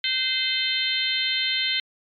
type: harmonic tone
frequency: 518 Hz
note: C5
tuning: 17 cents flat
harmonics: 3 / 4 / 5 / 6 / 7 / 8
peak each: -34 / -27 / -35 / -26 / -28 / -29 dBFS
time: 0.04-1.8 s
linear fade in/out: 2 ms
effects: MP3 96 kbps